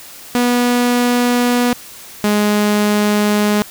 sawtooth tone pair in turn, 243.8 / 208.4 Hz, B3 / G#3, -22 / +6 cents, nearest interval minor third, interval 272 cents, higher first, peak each -8 dBFS, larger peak neither, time 0.35-1.73 / 2.24-3.62 s, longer neither, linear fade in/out 0 ms, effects white hiss -36 dBFS RMS until 3.7 s

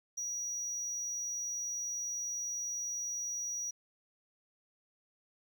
triangle tone, 5790 Hz, F#8, 38 cents flat, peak -34 dBFS, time 0.17-3.71 s, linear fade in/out 10 ms, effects 11-bit

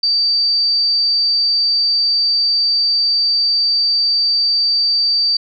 sine tone, 4637 Hz, D8, 23 cents flat, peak -12 dBFS, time 0.03-5.37 s, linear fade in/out 5 ms, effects none

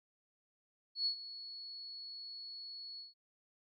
sine tone with ADSR envelope, 4381 Hz, C#8, 21 cents flat, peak -30 dBFS, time 0.95-3.14 s, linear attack 110 ms, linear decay 91 ms, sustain -15 dB, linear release 150 ms, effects none

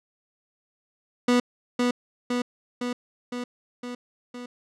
30% pulse tone with echo, 245.1 Hz, B3, 13 cents flat, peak -15 dBFS, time 1.28-1.4 s, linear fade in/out 5 ms, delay 510 ms, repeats 6, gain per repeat -3 dB, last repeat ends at 4.46 s, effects low-pass 7000 Hz 12 dB/octave

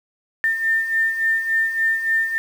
sine beating tone pair, 1800 / 1803.5 Hz, A6 / A6, +39 / +42 cents, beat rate 3.5 Hz, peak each -25 / -18 dBFS, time 0.44-2.38 s, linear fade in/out 0 ms, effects 7-bit

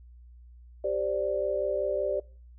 sine chord, G suspended fourth, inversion none, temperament just, 392 / 522.7 / 588 Hz, G4 / C5 / D5, 0 / -2 / +2 cents, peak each -32 / -32 / -28 dBFS, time 0.84-2.2 s, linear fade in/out 5 ms, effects noise-tail reverb RT60 0.4 s tail -23 dB re dry + added 60 Hz sine -48 dBFS peak until 2.58 s

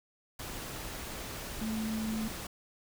sine tone in noise, 219.6 Hz, A3, 3 cents flat, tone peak -32 dBFS, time 1.61-2.28 s, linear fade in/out 5 ms, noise pink, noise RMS -41 dBFS, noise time 0.39-2.47 s, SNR +6 dB, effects none

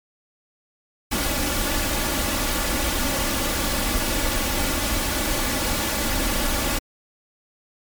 pink noise with comb filter, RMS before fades -23 dBFS, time 1.11-6.79 s, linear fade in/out 10 ms, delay 3.5 ms, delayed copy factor +0.6, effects MP3 96 kbps

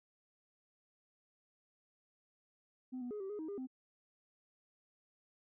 sine tone with pitch steps, 255.4 / 245.3 / 419 / 386.2 / 416.4 / 315.5 / 403 / 258.8 Hz, C4 / B3 / G#4 / G4 / G#4 / D#4 / G4 / C4, -42 / -12 / +15 / -26 / +5 / +24 / +48 / -19 cents, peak -38 dBFS, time 2.92-3.672 s, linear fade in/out 20 ms, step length 94 ms, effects tanh soft clip ceiling -38 dBFS

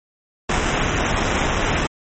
pink noise with sample-and-hold, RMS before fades -20 dBFS, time 0.49-1.87 s, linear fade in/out 5 ms, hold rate 4410 Hz, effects MP3 32 kbps

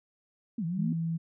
sine exponential two-way sweep, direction down then up, 250 to 158.2 to 250 Hz, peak -29 dBFS, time 0.58-0.93 s, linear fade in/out 5 ms, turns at 0.65 s
sine tone, 164.81 Hz, E3, in tune, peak -28 dBFS, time 0.77-1.18 s, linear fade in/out 20 ms
effects none

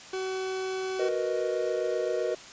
40% pulse tone, 377.4 Hz, F#4, 34 cents sharp, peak -29 dBFS, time 0.13-1.09 s, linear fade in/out 5 ms
triangle chord, B major seventh, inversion second, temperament equal, 370 / 466.2 / 493.9 / 622.3 Hz, F#4 / A#4 / B4 / D#5, 0 / 0 / 0 / 0 cents, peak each -30 dBFS, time 0.99-2.35 s, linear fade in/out 5 ms
effects white hiss -46 dBFS RMS until 2.52 s + resampled to 16000 Hz

